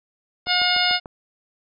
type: harmonic tone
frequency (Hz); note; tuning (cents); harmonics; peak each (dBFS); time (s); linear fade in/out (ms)
719; F#5; -50; 1 / 2 / 3 / 4 / 5 / 6 / 7; -25 / -25 / -25 / -25 / -25 / -25 / -25; 0.46-1; 50
type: click train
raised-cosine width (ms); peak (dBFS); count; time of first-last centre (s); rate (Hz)
1; -21; 5; 0.47-1.058; 6.8
effects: none